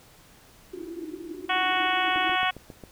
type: band-pass noise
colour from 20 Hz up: white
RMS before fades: -38 dBFS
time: 0.73-2.36 s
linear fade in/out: 10 ms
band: 310 to 360 Hz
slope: 96 dB/octave
type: harmonic tone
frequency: 370 Hz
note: F#4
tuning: in tune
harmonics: 2 / 3 / 4 / 5 / 6 / 7 / 8 / 9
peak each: -27 / -29 / -30 / -31 / -32 / -32 / -33 / -34 dBFS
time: 1.49-2.51 s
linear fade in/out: 10 ms
type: click train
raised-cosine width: 2 ms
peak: -27 dBFS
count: 6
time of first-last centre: 2.16-2.838 s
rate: 7.38 Hz
effects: pink hiss -54 dBFS RMS until 2.91 s

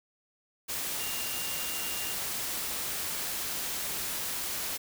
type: tone in noise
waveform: sine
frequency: 2800 Hz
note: F7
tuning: 4 cents sharp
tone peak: -41 dBFS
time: 0.99-2.15 s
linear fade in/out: 20 ms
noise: white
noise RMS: -34 dBFS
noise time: 0.68-4.78 s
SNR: -10 dB
effects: none

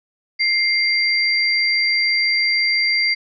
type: tone pair together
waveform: sine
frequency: 2106 / 4720 Hz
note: C7 / D8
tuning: +11 / +8 cents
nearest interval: octave + major second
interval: 1397 cents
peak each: -17 / -19 dBFS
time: 0.39-3.15 s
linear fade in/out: 20 ms
effects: none

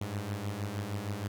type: beating tone pair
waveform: sawtooth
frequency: 98 / 104.4 Hz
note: G2 / G#2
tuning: 0 / +10 cents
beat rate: 6.4 Hz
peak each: -34 / -32 dBFS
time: 0.01-1.28 s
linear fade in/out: 5 ms
effects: none

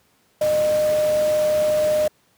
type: tone in noise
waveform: sine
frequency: 610 Hz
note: D#5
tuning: 34 cents flat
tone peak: -16 dBFS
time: 0.41-2.08 s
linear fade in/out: 5 ms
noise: pink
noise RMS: -32 dBFS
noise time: 0.41-2.08 s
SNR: +13 dB
effects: pink hiss -61 dBFS RMS until 2.37 s + high-pass 100 Hz 12 dB/octave

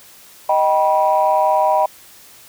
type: chord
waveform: sine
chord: Eb augmented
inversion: none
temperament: just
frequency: 622.3 / 777.8 / 972.3 Hz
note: Eb5 / G5 / B5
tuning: 0 / -14 / -27 cents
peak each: -16 dBFS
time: 0.49-1.86 s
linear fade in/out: 5 ms
effects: tanh soft clip ceiling -4 dBFS + white hiss -44 dBFS RMS until 2.48 s

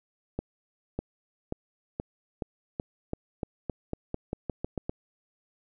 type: accelerating click train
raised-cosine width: 2 ms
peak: -17 dBFS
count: 16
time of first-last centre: 0.39-4.895 s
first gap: 600 ms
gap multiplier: 0.89
effects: none

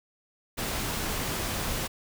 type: noise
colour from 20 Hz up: pink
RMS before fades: -31 dBFS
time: 0.57-1.88 s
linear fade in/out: 20 ms
effects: none

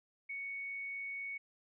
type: tone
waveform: sine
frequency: 2224 Hz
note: C#7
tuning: 5 cents sharp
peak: -39 dBFS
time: 0.29-1.38 s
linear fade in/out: 10 ms
effects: none

